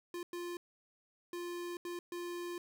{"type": "tone bursts at uneven times", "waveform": "square", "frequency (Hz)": 349.3, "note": "F4", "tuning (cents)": 0, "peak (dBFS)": -40, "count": 5, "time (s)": [[0.14, 0.23], [0.33, 0.57], [1.33, 1.77], [1.85, 1.99], [2.12, 2.58]], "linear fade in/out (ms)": 2, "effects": []}